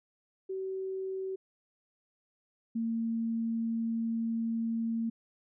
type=tone pair in turn; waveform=sine; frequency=380.9 / 228 Hz; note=G4 / A#3; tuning=-50 / -38 cents; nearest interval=major sixth; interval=888 cents; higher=first; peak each=-33 / -29 dBFS; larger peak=second; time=0.49-1.36 / 2.75-5.1 s; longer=second; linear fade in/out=10 ms; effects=none